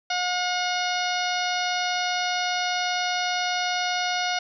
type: harmonic tone with a mistuned harmonic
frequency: 721 Hz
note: F#5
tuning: 45 cents flat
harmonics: 1 / 2 / 3 / 4 / 5 / 6 / 7 / 8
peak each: -27 / -30 / -32 / -33 / -34 / -35 / -35 / -36 dBFS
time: 0.1-4.39 s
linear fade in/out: 5 ms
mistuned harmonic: 5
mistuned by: +18 cents
effects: none